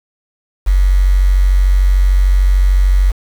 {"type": "tone with quantisation", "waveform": "sine", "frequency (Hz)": 46.73, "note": "F#1", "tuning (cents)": 18, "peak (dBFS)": -7, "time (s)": [0.66, 3.12], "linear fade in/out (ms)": 20, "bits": 5, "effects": []}